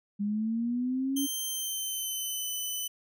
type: linear sweep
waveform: sine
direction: up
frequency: 201 to 281.8 Hz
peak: -27 dBFS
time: 0.19-1.27 s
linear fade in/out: 20 ms
type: tone with pitch glide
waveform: 10% pulse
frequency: 3136 to 3010 Hz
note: G7 to F#7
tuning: 0 to +29 cents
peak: -24 dBFS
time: 1.16-2.88 s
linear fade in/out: 10 ms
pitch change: -71 cents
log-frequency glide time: 1.45-2.5 s
effects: none

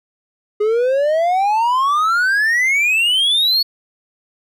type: exponential sweep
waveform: triangle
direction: up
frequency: 412.1 to 4435 Hz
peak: -11 dBFS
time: 0.6-3.63 s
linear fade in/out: 10 ms
effects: none

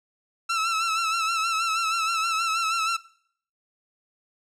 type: tone with vibrato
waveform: sawtooth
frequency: 1328 Hz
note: E6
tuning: 12 cents sharp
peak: -19 dBFS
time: 0.49-2.97 s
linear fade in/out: 10 ms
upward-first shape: sine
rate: 6.3 Hz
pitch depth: 53 cents each way
effects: noise-tail reverb RT60 0.6 s tail -20 dB re dry + low-pass 8000 Hz 12 dB/octave

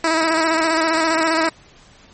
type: tone with vibrato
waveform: 10% pulse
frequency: 322.9 Hz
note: E4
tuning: 36 cents flat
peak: -7 dBFS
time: 0.04-1.49 s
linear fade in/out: 2 ms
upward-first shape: square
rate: 15 Hz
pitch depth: 32 cents each way
effects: pink hiss -48 dBFS RMS until 2.13 s + MP3 32 kbps

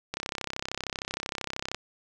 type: click train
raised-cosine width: 0.2 ms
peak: -14 dBFS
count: 54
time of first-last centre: 0.14-1.746 s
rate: 33 Hz
effects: none

